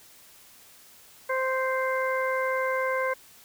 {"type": "harmonic tone", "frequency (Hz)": 522, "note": "C5", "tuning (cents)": -4, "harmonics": [1, 2, 3, 4], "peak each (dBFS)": [-27, -30, -32, -33], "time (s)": [1.29, 3.14], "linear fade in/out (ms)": 10, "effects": ["white hiss -53 dBFS RMS until 3.44 s"]}